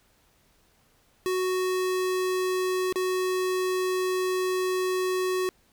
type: tone with dropouts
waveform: square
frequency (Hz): 370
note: F#4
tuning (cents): 0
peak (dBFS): -25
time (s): 1.26-5.49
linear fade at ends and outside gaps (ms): 0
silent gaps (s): 2.925-2.958
effects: pink hiss -64 dBFS RMS until 5.72 s